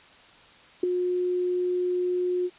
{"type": "tone with ADSR envelope", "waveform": "sine", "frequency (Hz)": 359.8, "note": "F#4", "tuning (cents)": -48, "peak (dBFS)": -16, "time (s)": [0.83, 2.5], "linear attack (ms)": 6, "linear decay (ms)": 6, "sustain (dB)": -7, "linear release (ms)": 46, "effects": ["white hiss -52 dBFS RMS until 2.58 s", "resampled to 8000 Hz"]}